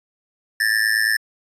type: tone with amplitude modulation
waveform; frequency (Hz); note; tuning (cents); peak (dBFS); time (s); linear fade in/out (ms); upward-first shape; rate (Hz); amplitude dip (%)
square; 1760; A6; 0; -13; 0.6-1.17; 5; sine; 109; 95
effects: resampled to 32000 Hz